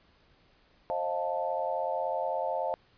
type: chord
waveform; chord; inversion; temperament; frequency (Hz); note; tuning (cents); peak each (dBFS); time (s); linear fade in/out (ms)
sine; F dominant seventh; second; equal with one note detuned; 531.5 / 622.3 / 698.5 / 880; C5 / Eb5 / F5 / A5; +27 / 0 / 0 / 0; -34; 0.9-2.74; 0
effects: pink hiss -64 dBFS RMS until 2.97 s + resampled to 11025 Hz